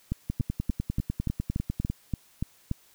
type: two click trains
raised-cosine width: 5 ms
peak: -16 / -15 dBFS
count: 17 / 10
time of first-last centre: 0.3-1.9 / 0.12-2.714 s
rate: 10 / 3.47 Hz
effects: white hiss -60 dBFS RMS until 2.94 s